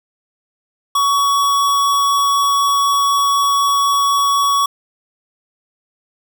square tone, 1124 Hz, C#6, 24 cents sharp, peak -13 dBFS, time 0.95-4.66 s, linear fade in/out 5 ms, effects none

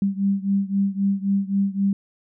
sine beating tone pair, 196 / 199.8 Hz, G3 / G3, 0 / +33 cents, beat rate 3.8 Hz, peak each -21 / -23 dBFS, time 0.02-1.93 s, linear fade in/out 2 ms, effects none

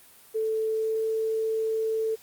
sine tone with pitch glide, 440 to 442.8 Hz, A4 to A4, 0 to +11 cents, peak -24 dBFS, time 0.34-2.16 s, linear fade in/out 20 ms, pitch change +11 cents, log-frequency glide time 0.74-1 s, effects white hiss -53 dBFS RMS until 2.22 s + Opus 32 kbps

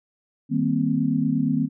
sine chord, C minor seventh, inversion first, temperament equal, 155.56 / 196 / 233.1 / 261.6 Hz, Eb3 / G3 / Bb3 / C4, 0 / 0 / 0 / 0 cents, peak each -25 / -29 / -24 / -23 dBFS, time 0.49-1.69 s, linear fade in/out 50 ms, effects none

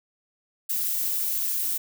violet noise with amplitude modulation, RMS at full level -25 dBFS, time 0.69-1.78 s, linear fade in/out 10 ms, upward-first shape sine, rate 181 Hz, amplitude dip 35%, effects none

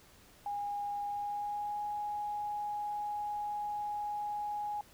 sine tone with pitch glide, 817 to 830.8 Hz, G#5 to G#5, -29 to 0 cents, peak -34 dBFS, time 0.46-4.81 s, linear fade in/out 2 ms, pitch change +29 cents, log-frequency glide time 1.07-1.82 s, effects pink hiss -60 dBFS RMS until 4.93 s

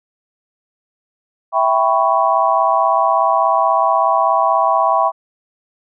sine chord, C# half-diminished seventh, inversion first, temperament equal with one note detuned, 659.3 / 784 / 992.3 / 1108.7 Hz, E5 / G5 / B5 / C#6, 0 / 0 / +8 / 0 cents, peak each -17 dBFS, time 1.52-5.12 s, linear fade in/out 50 ms, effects none

